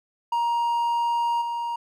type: tone with level steps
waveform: triangle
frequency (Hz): 941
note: A#5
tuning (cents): +16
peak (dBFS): -19 / -24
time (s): 0.32-1.76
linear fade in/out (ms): 5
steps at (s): 1.41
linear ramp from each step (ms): 10
effects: none